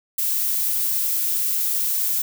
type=noise; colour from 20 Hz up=violet; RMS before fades=-22 dBFS; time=0.18-2.22 s; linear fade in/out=5 ms; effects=none